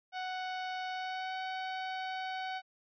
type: tone with pitch glide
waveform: sawtooth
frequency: 742 to 751.9 Hz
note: F#5 to F#5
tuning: +5 to +28 cents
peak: -32 dBFS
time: 0.12-2.62 s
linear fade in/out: 50 ms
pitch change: +23 cents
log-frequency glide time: 0.91-1.36 s
effects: resampled to 11025 Hz